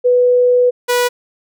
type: tone pair in turn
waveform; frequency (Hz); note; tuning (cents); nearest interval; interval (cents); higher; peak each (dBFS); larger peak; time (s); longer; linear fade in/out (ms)
sine / sawtooth; 493.9 / 489.1; B4 / B4; 0 / -17; unison; 17; first; -8; neither; 0.04-0.71 / 0.88-1.09; first; 20
effects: none